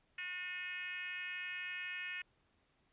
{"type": "tone with frequency modulation", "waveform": "sine", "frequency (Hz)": 2166, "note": "C#7", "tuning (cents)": -41, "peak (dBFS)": -40, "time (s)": [0.18, 2.22], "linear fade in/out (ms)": 5, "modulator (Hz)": 360, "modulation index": 1.7, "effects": ["pink hiss -75 dBFS RMS until 2.92 s", "resampled to 8000 Hz"]}